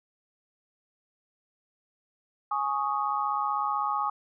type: chord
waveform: sine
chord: Ab suspended fourth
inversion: none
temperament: equal with one note detuned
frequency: 834.5 / 1108.7 / 1244.5 Hz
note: Ab5 / Db6 / Eb6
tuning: +8 / 0 / 0 cents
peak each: -30 dBFS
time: 2.51-4.1 s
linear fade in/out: 5 ms
effects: none